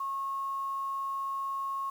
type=tone with quantisation; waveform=sine; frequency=1091 Hz; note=C#6; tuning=28 cents flat; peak=-31 dBFS; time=0-1.9 s; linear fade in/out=5 ms; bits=9; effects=none